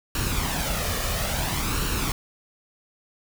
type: noise with flanger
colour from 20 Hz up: pink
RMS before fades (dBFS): -26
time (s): 0.15-2.12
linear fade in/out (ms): 2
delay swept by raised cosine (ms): 0.71 to 1.7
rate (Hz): 0.59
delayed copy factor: +0.55
effects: none